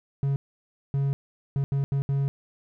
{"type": "tone bursts at uneven times", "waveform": "triangle", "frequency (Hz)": 138.59, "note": "C#3", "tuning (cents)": 0, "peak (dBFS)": -20, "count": 6, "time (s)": [[0.23, 0.36], [0.94, 1.13], [1.56, 1.64], [1.72, 1.84], [1.92, 2.02], [2.09, 2.28]], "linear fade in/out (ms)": 0, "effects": []}